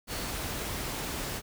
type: tone in noise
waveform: sine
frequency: 4435 Hz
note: C#8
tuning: in tune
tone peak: -46 dBFS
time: 0.07-0.32 s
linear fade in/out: 50 ms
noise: pink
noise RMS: -35 dBFS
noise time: 0.07-1.42 s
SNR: -14 dB
effects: none